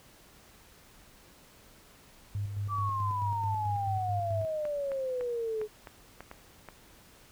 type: tone with tremolo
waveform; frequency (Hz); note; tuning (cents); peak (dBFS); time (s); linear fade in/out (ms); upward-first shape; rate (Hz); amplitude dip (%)
sine; 101.5; G#2; -39; -30; 2.35-4.45; 0; square; 4.6; 45
type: exponential sweep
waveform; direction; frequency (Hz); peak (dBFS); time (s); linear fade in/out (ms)
sine; down; 1174.7 to 421.5; -30; 2.68-5.68; 50
type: clicks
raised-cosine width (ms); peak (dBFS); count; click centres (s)
0.5; -28; 8; 4.653 / 4.918 / 5.21 / 5.615 / 5.872 / 6.206 / 6.314 / 6.687
effects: pink hiss -57 dBFS RMS until 7.31 s